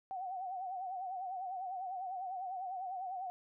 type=tone with vibrato; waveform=sine; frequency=747 Hz; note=F#5; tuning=16 cents sharp; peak=-38 dBFS; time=0.11-3.3 s; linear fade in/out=0 ms; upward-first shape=sine; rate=10 Hz; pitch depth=76 cents each way; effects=none